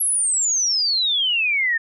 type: exponential sweep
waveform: sine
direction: down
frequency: 11410 to 1788 Hz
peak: -17 dBFS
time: 0-1.78 s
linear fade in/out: 10 ms
effects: none